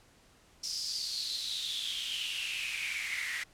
pink noise with high-pass filter sweep, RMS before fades -36 dBFS, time 0.63-3.44 s, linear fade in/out 10 ms, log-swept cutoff 5300 to 1900 Hz, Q 8.3, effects pink hiss -62 dBFS RMS until 3.53 s + low-pass 10000 Hz 12 dB/octave

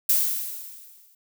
violet noise with exponential decay, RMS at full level -18 dBFS, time 0.09-1.15 s, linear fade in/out 5 ms, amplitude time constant 230 ms, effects none

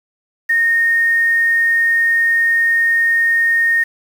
sine tone with quantisation, 1845 Hz, A#6, 18 cents flat, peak -11 dBFS, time 0.49-3.84 s, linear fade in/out 10 ms, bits 6, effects none

